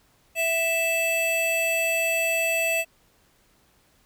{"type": "tone pair together", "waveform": "square", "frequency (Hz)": [659.2, 2637], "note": ["E5", "E7"], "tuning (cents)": [0, 0], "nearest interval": "2 octaves", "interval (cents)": 2400, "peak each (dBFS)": [-27, -24], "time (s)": [0.35, 2.85], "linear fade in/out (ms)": 50, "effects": ["pink hiss -62 dBFS RMS until 4.05 s"]}